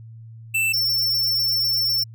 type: tone pair in turn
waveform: square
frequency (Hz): 2661 / 5404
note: E7 / E8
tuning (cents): +16 / +42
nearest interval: octave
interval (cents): 1226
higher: second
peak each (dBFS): -19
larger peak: neither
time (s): 0.54-0.73 / 0.73-2.04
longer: second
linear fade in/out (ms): 10
effects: added 113 Hz sine -38 dBFS peak until 2.14 s